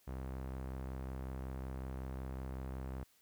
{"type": "tone with low-pass filter", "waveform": "sawtooth", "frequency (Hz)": 65.41, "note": "C2", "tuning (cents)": 0, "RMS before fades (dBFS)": -43, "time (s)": [0.07, 3.04], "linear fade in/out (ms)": 10, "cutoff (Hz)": 1500, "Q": 0.7, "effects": ["white hiss -70 dBFS RMS until 3.21 s"]}